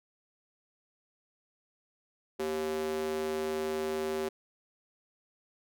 square tone with high-pass filter, 77.78 Hz, D#2, in tune, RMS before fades -33 dBFS, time 2.39-4.29 s, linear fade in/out 10 ms, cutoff 360 Hz, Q 3.3, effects none

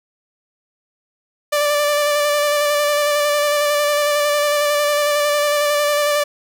sawtooth tone with vibrato, 587 Hz, D5, 1 cent flat, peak -11 dBFS, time 1.52-6.24 s, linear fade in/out 10 ms, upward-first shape square, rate 11 Hz, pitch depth 16 cents each way, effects none

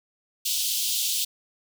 pink high-pass noise, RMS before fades -26 dBFS, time 0.45-1.25 s, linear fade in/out 10 ms, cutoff 3000 Hz, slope 48 dB/octave, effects none

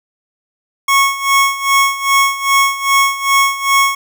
25% pulse tone with tremolo, 1100 Hz, C#6, 14 cents flat, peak -4 dBFS, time 0.88-3.95 s, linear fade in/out 5 ms, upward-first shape sine, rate 2.5 Hz, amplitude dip 80%, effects none

